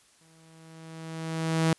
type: tone with exponential growth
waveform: sawtooth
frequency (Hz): 161.8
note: E3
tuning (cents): -32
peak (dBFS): -16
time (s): 0.21-1.73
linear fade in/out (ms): 2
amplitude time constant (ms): 330
effects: white hiss -61 dBFS RMS until 1.78 s + resampled to 24000 Hz